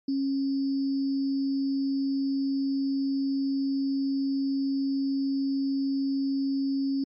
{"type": "tone with sample-and-hold", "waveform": "sine", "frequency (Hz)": 273.3, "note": "C#4", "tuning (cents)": -24, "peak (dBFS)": -24, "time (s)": [0.08, 7.04], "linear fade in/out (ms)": 5, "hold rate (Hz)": 4900, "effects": ["MP3 32 kbps"]}